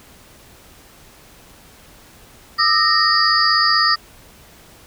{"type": "tone cluster", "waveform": "sine", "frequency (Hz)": [1205, 1301, 1849, 4615, 4952], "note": ["D6", "E6", "A#6", "D8", "D#8"], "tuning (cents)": [44, -23, -15, -31, -9], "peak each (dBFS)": -19, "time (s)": [2.58, 3.96], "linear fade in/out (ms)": 20, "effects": ["pink hiss -46 dBFS RMS until 4.86 s"]}